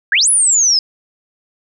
sine exponential two-way sweep, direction up then down, 1525 to 10440 to 5010 Hz, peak -9 dBFS, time 0.12-0.79 s, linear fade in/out 2 ms, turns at 0.29 s, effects none

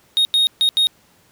triangle tone bursts at uneven times, 3729 Hz, A#7, in tune, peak -11 dBFS, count 4, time 0.17-0.25 / 0.34-0.47 / 0.61-0.69 / 0.77-0.87 s, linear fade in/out 0 ms, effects pink hiss -55 dBFS RMS until 1.31 s + high-pass 80 Hz 12 dB/octave

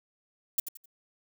violet noise with echo, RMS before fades -25 dBFS, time 0.58-0.6 s, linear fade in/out 5 ms, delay 86 ms, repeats 3, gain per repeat -10 dB, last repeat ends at 0.858 s, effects none

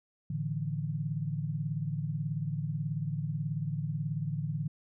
sine chord, A suspended fourth, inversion none, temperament just, 110 / 146.67 / 165 Hz, A2 / D3 / E3, 0 / -2 / +2 cents, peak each -38 / -33 / -36 dBFS, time 0.3-4.68 s, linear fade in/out 5 ms, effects none

